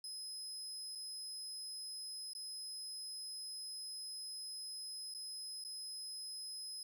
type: tone with dropouts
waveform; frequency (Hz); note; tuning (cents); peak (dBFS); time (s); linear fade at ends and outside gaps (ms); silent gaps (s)
30% pulse; 5080; D#8; +35; -40; 0.04-6.83; 2; 0.952-0.955 / 2.334-2.35 / 5.14-5.147 / 5.64-5.648
effects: none